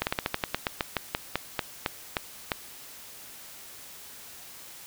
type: slowing click train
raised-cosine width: 0.3 ms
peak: -9 dBFS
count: 17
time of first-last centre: 0.02-2.518 s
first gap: 49 ms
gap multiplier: 1.14
effects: white hiss -46 dBFS RMS until 4.86 s